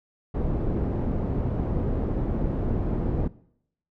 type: low-pass noise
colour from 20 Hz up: pink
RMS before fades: -26 dBFS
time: 0.34-3.28 s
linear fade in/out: 10 ms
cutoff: 440 Hz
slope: 12 dB/octave
effects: noise-tail reverb RT60 0.7 s tail -20 dB re dry